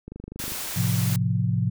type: click train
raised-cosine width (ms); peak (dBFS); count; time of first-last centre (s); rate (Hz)
3; -24; 12; 0.08-0.52; 25
type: noise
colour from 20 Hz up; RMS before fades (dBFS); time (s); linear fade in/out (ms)
white; -32; 0.39-1.16; 2
type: chord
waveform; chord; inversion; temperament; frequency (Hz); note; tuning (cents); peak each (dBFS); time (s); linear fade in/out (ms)
sine; F major; first; just; 109.13 / 130.96 / 174.61; A2 / C3 / F3; -14 / +2 / 0; -24 / -25 / -26; 0.76-1.7; 10
effects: none